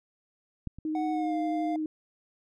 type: clicks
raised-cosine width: 5 ms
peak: -21 / -31 dBFS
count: 2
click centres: 0.673 / 0.786 s
type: tone with vibrato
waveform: sine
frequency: 311.1 Hz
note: D#4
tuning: in tune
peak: -28 dBFS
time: 0.85-1.86 s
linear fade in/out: 2 ms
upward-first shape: sine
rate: 12 Hz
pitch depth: 14 cents each way
type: tone with pitch glide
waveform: triangle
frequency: 740 to 698.5 Hz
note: F#5 to F5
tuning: 0 to 0 cents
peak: -29 dBFS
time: 0.95-1.76 s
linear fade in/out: 2 ms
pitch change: -100 cents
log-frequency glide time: 1.11-1.36 s
effects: none